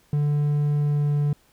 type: tone with pitch glide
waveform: triangle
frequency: 146.83 to 145.98 Hz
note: D3 to D3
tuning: 0 to -10 cents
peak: -17 dBFS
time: 0.13-1.33 s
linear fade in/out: 2 ms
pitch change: -10 cents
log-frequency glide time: 0.76-1.18 s
effects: pink hiss -60 dBFS RMS until 1.52 s